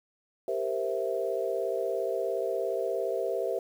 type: chord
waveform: sine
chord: C dominant seventh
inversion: second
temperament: equal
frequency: 392 / 466.2 / 523.3 / 659.3 Hz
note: G4 / Bb4 / C5 / E5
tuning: 0 / 0 / 0 / 0 cents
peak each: -33 dBFS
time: 0.48-3.59 s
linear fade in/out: 2 ms
effects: 9-bit